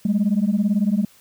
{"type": "beating tone pair", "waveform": "sine", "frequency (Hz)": [196.6, 214.6], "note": ["G3", "A3"], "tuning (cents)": [5, -43], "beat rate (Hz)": 18, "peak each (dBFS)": -18, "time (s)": [0.05, 1.05], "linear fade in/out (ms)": 5, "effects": ["tanh soft clip ceiling -12 dBFS", "white hiss -53 dBFS RMS until 1.2 s"]}